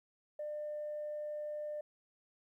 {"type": "tone", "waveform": "sine", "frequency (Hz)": 599, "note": "D5", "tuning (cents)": 34, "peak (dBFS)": -37, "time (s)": [0.39, 1.81], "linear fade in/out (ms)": 5, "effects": ["tanh soft clip ceiling -34 dBFS", "13-bit"]}